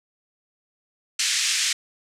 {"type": "band-pass noise", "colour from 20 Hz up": "white", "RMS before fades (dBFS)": -23, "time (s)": [1.19, 1.73], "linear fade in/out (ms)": 5, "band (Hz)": [1800, 7700], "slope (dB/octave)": 24, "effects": ["low-pass 12000 Hz 12 dB/octave"]}